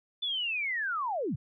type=linear sweep; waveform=sine; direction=down; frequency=3520 to 91.9 Hz; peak=-29 dBFS; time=0.22-1.36 s; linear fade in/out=10 ms; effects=none